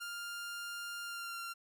sawtooth tone with pitch glide, 1400 to 1379.1 Hz, F6 to F6, +4 to -22 cents, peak -37 dBFS, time 0-1.54 s, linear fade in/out 20 ms, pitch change -26 cents, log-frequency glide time 1.04-1.39 s, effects none

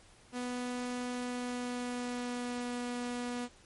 sawtooth tone with pitch glide, 246.9 to 243.9 Hz, B3 to B3, 0 to -21 cents, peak -31 dBFS, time 0.32-3.49 s, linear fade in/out 50 ms, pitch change -21 cents, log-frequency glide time 1.11-2.79 s, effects pink hiss -60 dBFS RMS until 3.65 s + MP3 48 kbps

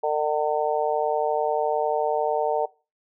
harmonic tone, 151.2 Hz, D#3, 49 cents flat, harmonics 3 / 4 / 5 / 6, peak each -25 / -26 / -27 / -28 dBFS, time 0.03-2.66 s, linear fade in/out 10 ms, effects noise-tail reverb RT60 0.3 s tail -20 dB re dry

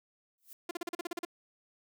violet noise with exponential growth, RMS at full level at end -46 dBFS, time 0.38-0.53 s, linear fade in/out 1 ms, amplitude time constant 32 ms
sawtooth tone bursts, 346 Hz, F4, 16 cents flat, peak -30 dBFS, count 10, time 0.69-1.251 s, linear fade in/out 5 ms, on 21 ms, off 39 ms
effects none

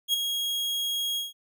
40% pulse tone with ADSR envelope, 3286 Hz, G#7, 19 cents flat, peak -19 dBFS, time 0.08-1.33 s, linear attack 55 ms, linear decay 12 ms, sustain -7 dB, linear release 160 ms, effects none

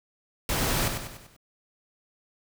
pink noise with echo, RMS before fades -27 dBFS, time 0.49-0.88 s, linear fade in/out 2 ms, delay 97 ms, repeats 5, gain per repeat -6 dB, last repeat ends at 1.365 s, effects none

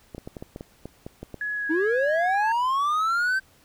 clicks, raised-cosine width 2 ms, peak -22 dBFS, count 11, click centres 0.148 / 0.181 / 0.275 / 0.368 / 0.425 / 0.561 / 0.609 / 0.856 / 1.065 / 1.23 / 1.343 s
sine tone with pitch glide, 1686 to 1659 Hz, G#6 to G#6, +26 to -2 cents, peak -26 dBFS, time 1.41-2.52 s, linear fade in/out 2 ms, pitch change -28 cents, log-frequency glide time 1.54-1.68 s
triangle linear sweep, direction up, 298.7 to 1568 Hz, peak -19 dBFS, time 1.69-3.4 s, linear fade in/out 20 ms
effects pink hiss -58 dBFS RMS until 3.64 s

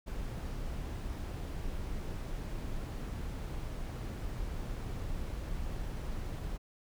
brown noise, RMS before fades -38 dBFS, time 0.06-6.58 s, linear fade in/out 20 ms, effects none

